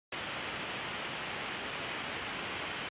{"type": "low-pass noise", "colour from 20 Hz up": "white", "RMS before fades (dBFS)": -39, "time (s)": [0.12, 2.89], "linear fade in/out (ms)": 5, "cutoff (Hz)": 3300, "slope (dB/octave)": 48, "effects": ["high-pass 80 Hz 12 dB/octave", "resampled to 8000 Hz"]}